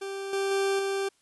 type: tone with level steps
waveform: 40% pulse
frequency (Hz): 392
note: G4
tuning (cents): 0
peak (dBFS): -32 / -25 / -23 / -26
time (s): 0.01-1.09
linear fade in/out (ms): 10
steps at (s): 0.33 / 0.51 / 0.79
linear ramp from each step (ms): 2
effects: white hiss -67 dBFS RMS until 1.21 s + resampled to 24000 Hz